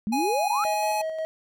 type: exponential sweep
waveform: sine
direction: up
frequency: 199.4 to 1383 Hz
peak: -24 dBFS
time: 0.07-0.64 s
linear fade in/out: 0 ms
type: tone with pitch glide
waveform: square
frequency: 830.6 to 843.7 Hz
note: G#5 to G#5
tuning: 0 to +27 cents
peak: -25 dBFS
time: 0.12-1.02 s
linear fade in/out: 10 ms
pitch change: +27 cents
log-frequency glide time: 0.66-0.88 s
type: tone with tremolo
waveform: triangle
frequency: 637 Hz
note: D#5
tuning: 41 cents sharp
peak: -24 dBFS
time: 0.65-1.25 s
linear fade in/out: 0 ms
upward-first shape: square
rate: 5.6 Hz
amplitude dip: 35%
effects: none